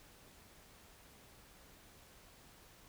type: silence
effects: pink hiss -61 dBFS RMS until 2.88 s